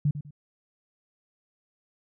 sine tone with echo, 146.83 Hz, D3, in tune, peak -20 dBFS, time 0.05-0.11 s, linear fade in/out 5 ms, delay 99 ms, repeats 2, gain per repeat -11 dB, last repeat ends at 0.308 s, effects none

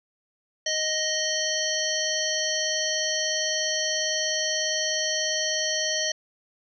harmonic tone with a mistuned harmonic, 622.3 Hz, D#5, in tune, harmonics 1 / 3 / 5 / 7 / 9 / 10, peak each -31 / -31 / -31 / -31 / -31 / -31 dBFS, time 0.66-6.12 s, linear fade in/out 5 ms, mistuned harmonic 10, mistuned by -40 cents, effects none

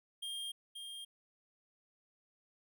square tone with echo, 3213 Hz, G7, 42 cents sharp, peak -40 dBFS, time 0.22-0.52 s, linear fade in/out 10 ms, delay 530 ms, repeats 1, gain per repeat -5 dB, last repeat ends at 1.05 s, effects none

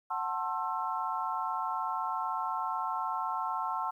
sine chord, F# half-diminished seventh, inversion none, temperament just, 740 / 888 / 1065.6 / 1332 Hz, F#5 / A5 / C6 / E6, 0 / +16 / +31 / +18 cents, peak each -38 / -35 / -35 / -37 dBFS, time 0.1-3.91 s, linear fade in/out 10 ms, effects 11-bit

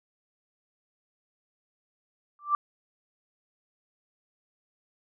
sine tone with exponential growth, 1174.7 Hz, D6, in tune, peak -17 dBFS, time 2.39-2.55 s, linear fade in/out 1 ms, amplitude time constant 34 ms, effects none

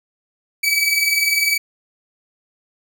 sawtooth tone pair together, 2280 / 2300 Hz, C#7 / D7, +48 / -37 cents, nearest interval unison, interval 15 cents, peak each -15 dBFS, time 0.63-1.58 s, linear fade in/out 10 ms, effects none

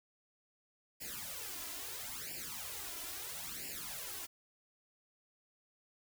white noise with flanger, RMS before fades -44 dBFS, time 1-4.27 s, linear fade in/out 20 ms, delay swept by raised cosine 0.4 to 3 ms, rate 0.75 Hz, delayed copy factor +0.95, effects none

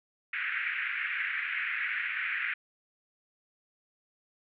white band-pass noise, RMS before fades -33 dBFS, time 0.33-2.54 s, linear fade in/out 5 ms, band 1500 to 2400 Hz, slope 48 dB/octave, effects none

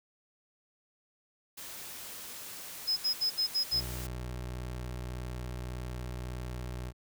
white noise, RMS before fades -44 dBFS, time 1.57-4.07 s, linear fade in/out 10 ms
sine tone bursts, 5100 Hz, D#8, 42 cents sharp, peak -26 dBFS, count 6, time 2.87-3.809 s, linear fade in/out 20 ms, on 99 ms, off 69 ms
25% pulse tone, 61.74 Hz, B1, in tune, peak -33 dBFS, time 3.71-6.93 s, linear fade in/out 50 ms
effects none

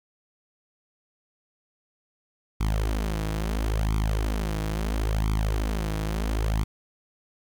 sawtooth tone with flanger, 53.2 Hz, G#1, 42 cents sharp, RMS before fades -26 dBFS, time 2.6-6.64 s, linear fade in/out 10 ms, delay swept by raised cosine 0.86 to 6.26 ms, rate 0.74 Hz, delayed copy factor +1, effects 9-bit

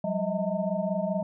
sine tone cluster, 180.4 / 196.3 / 625 / 650 / 905 Hz, F#3 / G3 / D#5 / E5 / A5, -44 / +3 / +8 / -24 / +48 cents, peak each -32 / -31 / -30 / -33 / -39 dBFS, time 0.04-1.23 s, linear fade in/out 5 ms, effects none

